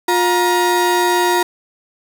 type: tone pair together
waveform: 35% pulse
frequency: 354.8 / 947.2 Hz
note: F4 / A#5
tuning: +27 / +27 cents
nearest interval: octave + perfect fourth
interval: 1700 cents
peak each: -14 dBFS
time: 0.08-1.43 s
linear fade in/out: 5 ms
effects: none